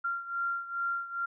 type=beating tone pair; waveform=sine; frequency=1382 / 1384.4 Hz; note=F6 / F6; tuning=-19 / -16 cents; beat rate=2.4 Hz; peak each=-32 / -36 dBFS; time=0.04-1.26 s; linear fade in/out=10 ms; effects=none